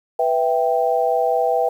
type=chord; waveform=sine; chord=E minor; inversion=second; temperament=equal; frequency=493.9 / 659.3 / 784 Hz; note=B4 / E5 / G5; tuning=0 / 0 / 0 cents; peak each=-20 dBFS; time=0.19-1.69 s; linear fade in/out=5 ms; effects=8-bit